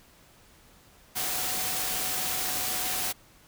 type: tone in noise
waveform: sine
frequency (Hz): 743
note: F#5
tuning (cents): +7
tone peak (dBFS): -41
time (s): 1.15-3.13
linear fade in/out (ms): 20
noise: white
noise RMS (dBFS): -30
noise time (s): 1.15-3.13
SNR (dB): -14
effects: pink hiss -57 dBFS RMS until 3.47 s